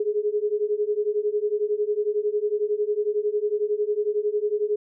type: beating tone pair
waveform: sine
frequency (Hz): 412.6 / 423.6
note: G#4 / G#4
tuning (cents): -11 / +34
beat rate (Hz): 11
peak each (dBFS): -25 / -24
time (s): 0-4.76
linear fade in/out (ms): 5
effects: none